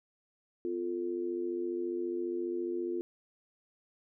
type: tone with amplitude modulation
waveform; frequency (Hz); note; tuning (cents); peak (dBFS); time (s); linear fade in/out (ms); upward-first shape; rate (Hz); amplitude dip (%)
sine; 349.2; F4; 0; -28; 0.65-3.01; 0; sine; 94.7; 80
effects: none